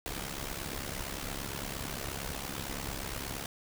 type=noise with amplitude modulation; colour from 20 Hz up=pink; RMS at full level=-35 dBFS; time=0.06-3.46 s; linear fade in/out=0 ms; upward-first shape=sine; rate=68.7 Hz; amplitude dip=75%; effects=none